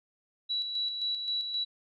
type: tone with tremolo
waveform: sine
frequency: 3924 Hz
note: B7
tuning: 12 cents flat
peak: -28 dBFS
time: 0.49-1.65 s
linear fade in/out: 20 ms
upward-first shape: square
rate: 3.8 Hz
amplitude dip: 45%
effects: none